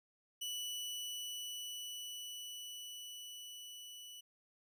sawtooth tone with level ramp, 2960 Hz, F#7, in tune, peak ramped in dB -36 to -47 dBFS, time 0.41-4.21 s, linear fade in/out 10 ms, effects none

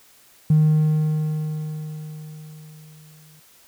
triangle tone with exponential decay, 154.3 Hz, D#3, 14 cents flat, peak -8 dBFS, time 0.5-3.4 s, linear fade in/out 5 ms, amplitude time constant 630 ms, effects tanh soft clip ceiling -9 dBFS + white hiss -53 dBFS RMS until 3.67 s

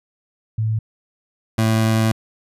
sine / 25% pulse tone pair in turn, 110 / 111.15 Hz, A2 / A2, 0 / +18 cents, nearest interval unison, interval 18 cents, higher second, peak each -17 / -11 dBFS, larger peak second, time 0.58-0.79 / 1.58-2.12 s, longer second, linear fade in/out 5 ms, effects resampled to 32000 Hz

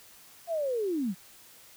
sine linear sweep, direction down, 698.5 to 167.1 Hz, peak -27 dBFS, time 0.47-1.15 s, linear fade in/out 50 ms, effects white hiss -54 dBFS RMS until 1.76 s

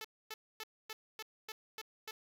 5% pulse tone bursts, 436.8 Hz, A4, 13 cents flat, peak -31 dBFS, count 8, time 0.01-2.11 s, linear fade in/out 2 ms, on 35 ms, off 260 ms, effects none

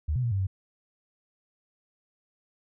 sine tone with pitch steps, 76 / 126.2 / 118.3 / 97.7 / 95.2 Hz, D#2 / B2 / A#2 / G2 / F#2, -40 / +38 / +26 / -5 / +50 cents, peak -24 dBFS, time 0.08-0.47 s, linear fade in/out 10 ms, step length 78 ms, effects none

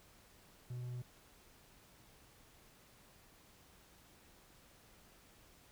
triangle tone, 123.47 Hz, B2, in tune, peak -39 dBFS, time 0.7-1.02 s, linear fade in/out 5 ms, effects pink hiss -64 dBFS RMS until 5.71 s

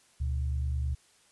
sine tone pair together, 72.66 / 122.2 Hz, D2 / B2, -18 / -18 cents, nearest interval major sixth, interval 900 cents, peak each -28 / -36 dBFS, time 0.2-0.95 s, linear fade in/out 10 ms, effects white hiss -63 dBFS RMS until 1.31 s + resampled to 24000 Hz

